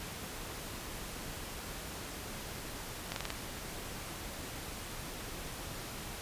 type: slowing click train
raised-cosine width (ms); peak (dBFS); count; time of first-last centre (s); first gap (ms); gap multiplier
0.2; -18; 5; 3.12-3.304; 42; 1.06
effects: pink hiss -43 dBFS RMS until 6.21 s + resampled to 32000 Hz